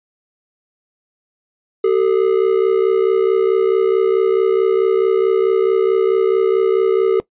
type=ring-modulated tone; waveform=triangle; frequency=415.5 Hz; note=G#4; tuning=1 cent sharp; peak=-6 dBFS; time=1.84-7.2 s; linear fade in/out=0 ms; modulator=32.3 Hz; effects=noise-tail reverb RT60 0.1 s tail -19 dB re dry + resampled to 8000 Hz